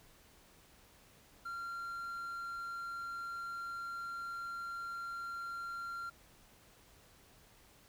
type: tone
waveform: triangle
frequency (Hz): 1380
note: F6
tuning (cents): -21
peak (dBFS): -38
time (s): 1.45-6.1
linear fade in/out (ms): 10
effects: pink hiss -63 dBFS RMS until 7.88 s